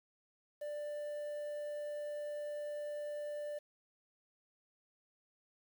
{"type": "tone with quantisation", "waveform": "triangle", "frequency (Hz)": 590, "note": "D5", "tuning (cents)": 8, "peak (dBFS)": -37, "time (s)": [0.61, 3.59], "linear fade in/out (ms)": 10, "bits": 10, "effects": []}